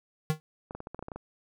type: tone with exponential decay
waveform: square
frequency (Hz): 155.56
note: D#3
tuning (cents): 0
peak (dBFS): -21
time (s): 0.3-0.4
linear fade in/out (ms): 0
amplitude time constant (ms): 21
type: clicks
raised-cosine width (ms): 1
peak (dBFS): -25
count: 10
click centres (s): 0.709 / 0.75 / 0.804 / 0.871 / 0.946 / 0.992 / 1.026 / 1.084 / 1.118 / 1.16
effects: none